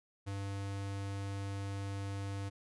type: tone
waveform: square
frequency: 99 Hz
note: G2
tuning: 18 cents sharp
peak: -38 dBFS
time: 0.26-2.5 s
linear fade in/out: 20 ms
effects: resampled to 24000 Hz